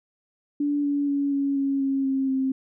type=tone with pitch steps; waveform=sine; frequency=289.5 / 285.8 / 282.2 / 278.7 / 275.2 / 271.7 / 268.2 / 264.9 Hz; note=D4 / D4 / C#4 / C#4 / C#4 / C#4 / C4 / C4; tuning=-25 / -47 / +31 / +9 / -12 / -35 / +43 / +22 cents; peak=-21 dBFS; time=0.6-2.52 s; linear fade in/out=5 ms; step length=240 ms; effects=none